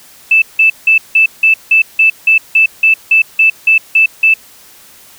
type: tone bursts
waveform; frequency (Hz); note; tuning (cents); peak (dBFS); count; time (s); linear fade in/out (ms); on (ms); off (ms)
sine; 2637; E7; 0; -4; 15; 0.31-4.34; 5; 110; 170
effects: white hiss -40 dBFS RMS until 5.18 s